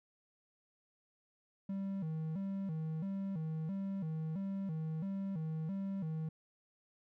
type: tone with vibrato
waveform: triangle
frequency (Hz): 175.9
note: F3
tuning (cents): +13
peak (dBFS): -34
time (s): 1.69-6.29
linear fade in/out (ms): 5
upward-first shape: square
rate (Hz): 1.5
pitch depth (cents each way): 180
effects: none